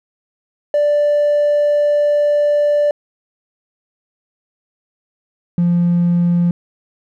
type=tone pair in turn; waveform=triangle; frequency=587 / 173.66 Hz; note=D5 / F3; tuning=-1 / -9 cents; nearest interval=octave + major sixth; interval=2108 cents; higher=first; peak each=-8 dBFS; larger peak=neither; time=0.74-2.91 / 5.58-6.51 s; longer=first; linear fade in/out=2 ms; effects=tanh soft clip ceiling -7 dBFS